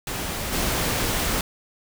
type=noise with level steps; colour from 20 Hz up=pink; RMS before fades=-29 / -24 dBFS; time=0.07-1.41 s; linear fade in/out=2 ms; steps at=0.52 s; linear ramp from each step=20 ms; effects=none